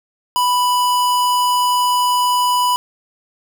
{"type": "tone", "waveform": "square", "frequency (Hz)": 989, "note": "B5", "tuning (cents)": 2, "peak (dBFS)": -14, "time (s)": [0.36, 2.76], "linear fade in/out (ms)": 0, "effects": []}